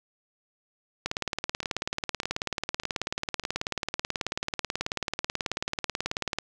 two click trains, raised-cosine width 0.2 ms, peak -21 / -11 dBFS, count 4 / 99, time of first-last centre 1.63-3.437 / 1.06-6.386 s, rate 1.66 / 18.4 Hz, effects none

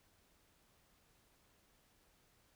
silence, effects pink hiss -72 dBFS RMS until 2.55 s

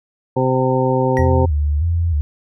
harmonic tone, 129.5 Hz, C3, 17 cents flat, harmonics 1 / 2 / 3 / 4 / 6 / 7, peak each -19 / -21 / -20 / -19 / -27 / -22 dBFS, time 0.36-1.46 s, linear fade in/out 10 ms
triangle tone with exponential decay, 1908 Hz, A#6, 40 cents sharp, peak -18 dBFS, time 1.17-1.32 s, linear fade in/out 0 ms, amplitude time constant 32 ms
sine tone with vibrato, 79 Hz, D#2, 27 cents sharp, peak -14 dBFS, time 1.19-2.21 s, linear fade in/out 0 ms, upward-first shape square, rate 1.6 Hz, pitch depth 120 cents each way
effects none

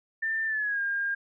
sine tone with pitch glide, 1788 to 1611.4 Hz, A6 to G6, +27 to +47 cents, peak -26 dBFS, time 0.22-1.15 s, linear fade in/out 10 ms, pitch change -180 cents, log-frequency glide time 0.46-0.81 s, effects none

